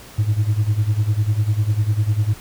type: tone with tremolo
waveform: sine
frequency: 106 Hz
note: G#2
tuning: 36 cents sharp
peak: -10 dBFS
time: 0.18-2.34 s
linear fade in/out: 10 ms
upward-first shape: sine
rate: 10 Hz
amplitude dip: 85%
effects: tanh soft clip ceiling -12 dBFS + pink hiss -41 dBFS RMS until 2.4 s